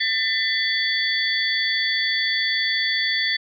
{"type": "tone cluster", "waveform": "sine", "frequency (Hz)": [1793, 2014, 3431, 4534], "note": ["A6", "B6", "A7", "C#8"], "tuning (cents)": [32, 33, -44, 38], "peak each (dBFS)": -25, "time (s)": [0, 3.37], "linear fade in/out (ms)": 10, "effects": []}